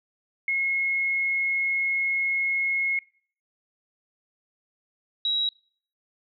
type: tone pair in turn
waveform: sine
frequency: 2167 / 3861 Hz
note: C#7 / B7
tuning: -40 / -40 cents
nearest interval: minor seventh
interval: 1000 cents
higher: second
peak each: -22 dBFS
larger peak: neither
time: 0.48-2.99 / 5.25-5.49 s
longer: first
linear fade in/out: 2 ms
effects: noise-tail reverb RT60 0.5 s tail -23 dB re dry